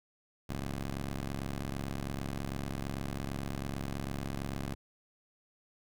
15% pulse ring-modulated tone, 69 Hz, C#2, 7 cents flat, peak -26 dBFS, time 0.49-4.75 s, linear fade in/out 5 ms, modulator 55.8 Hz, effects none

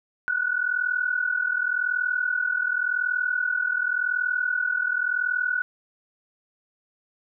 sine tone pair together, 1455.1 / 1496 Hz, F#6 / F#6, -29 / +19 cents, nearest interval unison, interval 48 cents, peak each -25 dBFS, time 0.28-5.62 s, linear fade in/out 0 ms, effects none

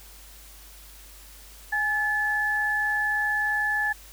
sine tone pair together, 832 / 1728.7 Hz, G#5 / A6, +3 / -31 cents, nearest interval octave + minor second, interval 1266 cents, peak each -30 / -23 dBFS, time 1.72-3.93 s, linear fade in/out 10 ms, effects added 50 Hz sine -48 dBFS peak until 4.12 s + white hiss -49 dBFS RMS until 4.12 s

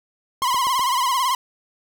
click train, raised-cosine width 1 ms, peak -21 dBFS, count 4, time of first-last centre 0.42-0.794 s, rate 8.02 Hz
45% pulse tone with vibrato, 1025 Hz, C6, 36 cents flat, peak -18 dBFS, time 0.42-1.35 s, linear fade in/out 2 ms, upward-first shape sine, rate 18 Hz, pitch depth 98 cents each way
effects none

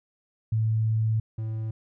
sine / triangle tone pair in turn, 110.5 / 110.5 Hz, A2 / A2, +8 / +8 cents, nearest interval unison, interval 0 cents, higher neither, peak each -21 / -26 dBFS, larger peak first, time 0.52-1.2 / 1.38-1.71 s, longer first, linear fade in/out 5 ms, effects none

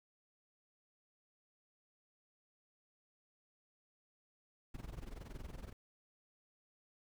brown noise with amplitude modulation, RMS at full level -44 dBFS, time 4.74-5.73 s, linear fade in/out 5 ms, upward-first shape sine, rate 21.4 Hz, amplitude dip 85%, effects none

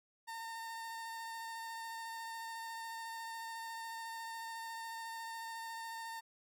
30% pulse tone with vibrato, 910 Hz, A#5, 42 cents flat, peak -40 dBFS, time 0.27-6.21 s, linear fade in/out 20 ms, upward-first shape sine, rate 14 Hz, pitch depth 13 cents each way, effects none

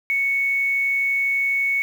sine tone with quantisation, 2217 Hz, C#7, in tune, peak -18 dBFS, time 0.1-1.82 s, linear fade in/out 0 ms, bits 7, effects none

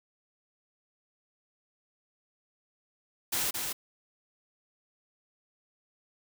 white noise with echo, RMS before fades -30 dBFS, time 3.32-3.51 s, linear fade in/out 10 ms, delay 220 ms, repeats 1, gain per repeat -4 dB, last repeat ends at 3.73 s, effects none

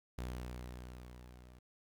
sawtooth tone with level ramp, 61.6 Hz, B1, 4 cents flat, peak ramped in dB -35 to -52 dBFS, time 0.18-1.59 s, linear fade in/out 5 ms, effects 12-bit

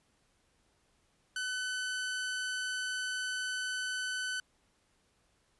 sawtooth tone, 1508 Hz, F#6, 32 cents sharp, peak -30 dBFS, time 1.36-4.4 s, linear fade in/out 2 ms, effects pink hiss -72 dBFS RMS until 5.59 s + resampled to 24000 Hz

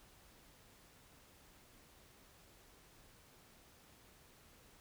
silence, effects pink hiss -64 dBFS RMS until 4.8 s

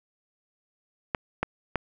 clicks, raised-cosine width 0.5 ms, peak -10 dBFS, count 3, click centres 1.148 / 1.43 / 1.757 s, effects none

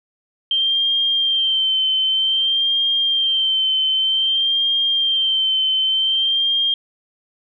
sine tone with vibrato, 3142 Hz, G7, 3 cents sharp, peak -15 dBFS, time 0.51-6.74 s, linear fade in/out 2 ms, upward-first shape sine, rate 0.53 Hz, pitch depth 38 cents each way, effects none

